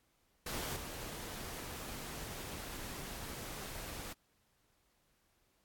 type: noise with level steps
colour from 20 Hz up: pink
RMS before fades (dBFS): -40 / -45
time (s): 0.46-4.13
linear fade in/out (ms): 5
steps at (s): 0.76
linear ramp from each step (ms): 5
effects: pink hiss -75 dBFS RMS until 5.64 s + AAC 64 kbps